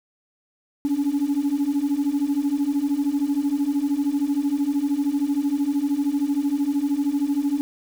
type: beating tone pair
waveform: sine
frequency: 276.3 / 289.3 Hz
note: C#4 / D4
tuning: -6 / -26 cents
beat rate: 13 Hz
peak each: -22 / -20 dBFS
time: 0.85-7.61 s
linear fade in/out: 0 ms
effects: tanh soft clip ceiling -16 dBFS + 7-bit